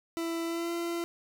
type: tone with pitch glide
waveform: 40% pulse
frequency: 332.6 to 340.4 Hz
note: E4 to F4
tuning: +16 to -44 cents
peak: -30 dBFS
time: 0.17-1.04 s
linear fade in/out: 0 ms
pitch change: +40 cents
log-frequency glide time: 0.45-0.72 s
effects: none